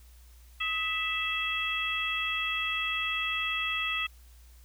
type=harmonic tone with a mistuned harmonic; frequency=659.3 Hz; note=E5; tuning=in tune; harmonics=2 / 3 / 4 / 5; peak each=-36 / -36 / -31 / -34 dBFS; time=0.6-4.07 s; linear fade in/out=10 ms; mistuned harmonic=2; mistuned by=-60 cents; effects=added 60 Hz sine -51 dBFS peak until 4.64 s + white hiss -62 dBFS RMS until 4.64 s